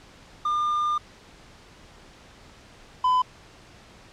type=tone pair in turn; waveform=triangle; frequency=1204 / 1007.7 Hz; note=D6 / B5; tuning=+43 / +35 cents; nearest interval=minor third; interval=308 cents; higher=first; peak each=-20 / -16 dBFS; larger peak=second; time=0.45-0.98 / 3.04-3.22 s; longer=first; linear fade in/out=5 ms; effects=pink hiss -50 dBFS RMS until 4.12 s + low-pass 6000 Hz 12 dB/octave